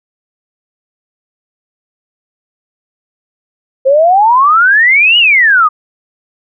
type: exponential two-way sweep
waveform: sine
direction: up then down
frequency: 517 to 2960 to 1187 Hz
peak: -4 dBFS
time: 3.85-5.69 s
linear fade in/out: 20 ms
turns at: 5.18 s
effects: none